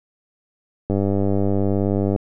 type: click train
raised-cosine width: 2 ms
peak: -8 dBFS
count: 126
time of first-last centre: 0.9-2.161 s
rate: 99.1 Hz
effects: none